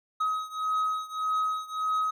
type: beating tone pair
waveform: triangle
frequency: 1267 / 1268.7 Hz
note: D#6 / D#6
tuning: +31 / +33 cents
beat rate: 1.7 Hz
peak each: -27 / -29 dBFS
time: 0.2-2.11 s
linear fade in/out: 10 ms
effects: none